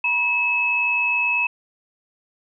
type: tone pair together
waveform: sine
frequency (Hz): 963.1 / 2589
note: B5 / E7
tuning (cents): -44 / -32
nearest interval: octave + perfect fourth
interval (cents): 1712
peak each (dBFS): -27 / -18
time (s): 0.04-1.47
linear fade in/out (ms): 5
effects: none